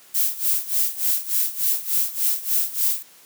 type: noise with tremolo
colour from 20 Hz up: violet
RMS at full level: -19 dBFS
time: 0.14-3.03 s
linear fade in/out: 10 ms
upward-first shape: sine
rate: 3.4 Hz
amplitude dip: 85%
effects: white hiss -50 dBFS RMS until 3.25 s + high-pass 150 Hz 12 dB/octave